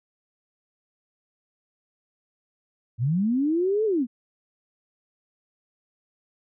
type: linear two-way sweep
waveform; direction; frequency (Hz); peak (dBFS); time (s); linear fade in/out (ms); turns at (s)
sine; up then down; 106.6 to 447.6 to 218.1; -20; 2.98-4.07; 50; 3.85
effects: none